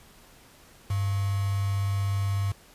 sine tone with quantisation, 99.1 Hz, G2, 19 cents sharp, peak -24 dBFS, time 0.9-2.52 s, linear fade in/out 5 ms, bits 6, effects pink hiss -54 dBFS RMS until 2.74 s + resampled to 32000 Hz

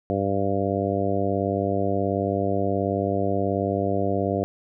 harmonic tone, 98.6 Hz, G2, 11 cents sharp, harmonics 1 / 2 / 3 / 4 / 5 / 6 / 7, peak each -29 / -29 / -29 / -29 / -29 / -29 / -29 dBFS, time 0.1-4.44 s, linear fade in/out 0 ms, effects none

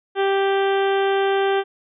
harmonic tone, 392 Hz, G4, in tune, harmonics 1 / 2 / 3 / 4 / 5 / 6 / 7 / 8 / 9, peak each -18 / -23 / -31 / -28 / -35 / -38 / -38 / -34 / -40 dBFS, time 0.15-1.64 s, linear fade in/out 50 ms, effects none

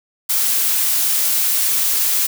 blue noise, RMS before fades -17 dBFS, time 0.29-2.27 s, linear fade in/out 10 ms, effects none

